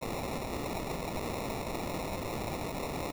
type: noise with sample-and-hold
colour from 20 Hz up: violet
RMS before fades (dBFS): -36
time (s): 0.01-3.12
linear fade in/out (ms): 20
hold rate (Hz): 1575
effects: none